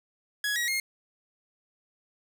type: tone with pitch steps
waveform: sawtooth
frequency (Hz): 1674 / 1907 / 2138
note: G#6 / A#6 / C7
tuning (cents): +13 / +39 / +37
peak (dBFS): -23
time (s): 0.44-0.8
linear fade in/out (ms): 2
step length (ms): 120
effects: none